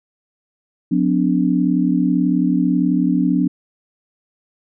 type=tone cluster; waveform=sine; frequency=180.5 / 252.7 / 291 Hz; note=F#3 / B3 / D4; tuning=-43 / +40 / -16 cents; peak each=-18 dBFS; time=0.91-3.48 s; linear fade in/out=10 ms; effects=none